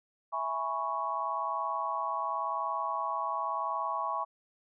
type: chord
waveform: sine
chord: C# minor seventh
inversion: first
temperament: equal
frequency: 659.3 / 830.6 / 987.8 / 1108.7 Hz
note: E5 / G#5 / B5 / C#6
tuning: 0 / 0 / 0 / 0 cents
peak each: -39 / -37 / -36 / -33 dBFS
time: 0.32-4.25 s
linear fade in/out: 20 ms
effects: none